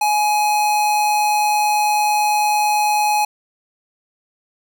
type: tone with amplitude modulation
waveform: square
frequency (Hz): 840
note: G#5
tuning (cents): +19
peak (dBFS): -14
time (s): 0.01-3.25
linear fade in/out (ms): 5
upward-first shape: sine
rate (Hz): 149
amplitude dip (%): 25
effects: none